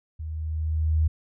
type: tone with level ramp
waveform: sine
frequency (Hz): 78.6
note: D#2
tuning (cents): +18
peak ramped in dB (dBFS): -31 to -17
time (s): 0.19-1.08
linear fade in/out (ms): 10
effects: none